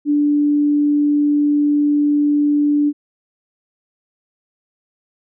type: tone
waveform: sine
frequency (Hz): 292.8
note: D4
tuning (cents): -5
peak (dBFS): -12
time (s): 0.05-2.93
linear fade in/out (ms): 50
effects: none